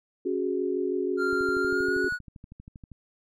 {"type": "chord", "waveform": "sine", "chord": "C# suspended fourth", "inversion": "none", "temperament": "just", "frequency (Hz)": [277.2, 369.6, 415.8], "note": ["C#4", "F#4", "G#4"], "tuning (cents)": [0, -2, 2], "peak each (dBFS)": [-32, -27, -31], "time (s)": [0.25, 2.09], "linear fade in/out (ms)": 10}
{"type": "tone with pitch glide", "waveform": "triangle", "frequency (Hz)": [1392, 1462], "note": ["F6", "F#6"], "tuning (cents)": [-6, -21], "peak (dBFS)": -25, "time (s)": [1.17, 2.19], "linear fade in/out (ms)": 50, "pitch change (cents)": 85, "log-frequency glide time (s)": [1.61, 2.01]}
{"type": "click train", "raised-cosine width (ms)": 5, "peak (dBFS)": -32, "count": 21, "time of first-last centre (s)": [1.33, 2.917], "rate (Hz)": 12.6}
{"effects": []}